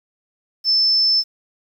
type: tone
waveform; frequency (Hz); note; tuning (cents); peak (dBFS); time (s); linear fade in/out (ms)
sine; 5280; E8; +2; -13; 0.64-1.24; 50
effects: 8-bit